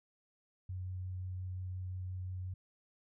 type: tone with vibrato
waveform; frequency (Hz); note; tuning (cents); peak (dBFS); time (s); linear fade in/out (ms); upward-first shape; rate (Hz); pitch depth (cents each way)
sine; 92.1; F#2; -7; -38; 0.69-2.54; 5; sine; 5.7; 8
effects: none